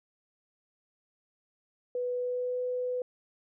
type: tone with pitch glide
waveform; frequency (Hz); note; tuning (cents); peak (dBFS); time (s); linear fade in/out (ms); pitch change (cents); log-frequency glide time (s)
sine; 493.9 to 499.1; B4 to B4; 0 to +18; -29; 1.95-3.02; 2; +18; 2.14-2.6
effects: none